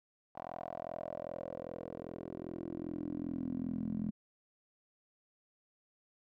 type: tone with band-pass filter sweep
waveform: 10% pulse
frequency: 42.54 Hz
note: F1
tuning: 45 cents flat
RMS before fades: -41 dBFS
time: 0.35-4.11 s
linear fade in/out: 10 ms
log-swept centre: 800 to 210 Hz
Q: 4.9
effects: none